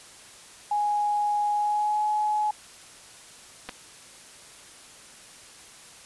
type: tone with pitch glide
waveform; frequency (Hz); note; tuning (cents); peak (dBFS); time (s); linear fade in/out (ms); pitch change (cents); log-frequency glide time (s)
sine; 830.6 to 846.1; G#5 to G#5; 0 to +32; -22; 0.71-2.51; 5; +32; 1.53-2.04
type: clicks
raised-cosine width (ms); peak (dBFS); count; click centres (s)
0.3; -19; 2; 3.689 / 3.693
effects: white hiss -48 dBFS RMS until 6.05 s + resampled to 24000 Hz